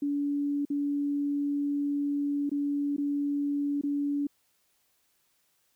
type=tone with dropouts; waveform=sine; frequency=286.4 Hz; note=D4; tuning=43 cents flat; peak=-26 dBFS; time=0.02-4.27 s; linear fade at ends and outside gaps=5 ms; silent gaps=0.652-0.701 / 2.495-2.515 / 2.965-2.98 / 3.813-3.835 s; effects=white hiss -71 dBFS RMS until 5.75 s